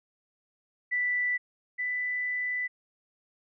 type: tone pair in turn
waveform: sine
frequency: 1975.5 / 1989.2 Hz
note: B6 / B6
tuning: 0 / +12 cents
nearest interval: unison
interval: 12 cents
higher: second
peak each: -25 / -28 dBFS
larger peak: first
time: 0.91-1.38 / 1.78-2.68 s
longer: second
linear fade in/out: 20 ms
effects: none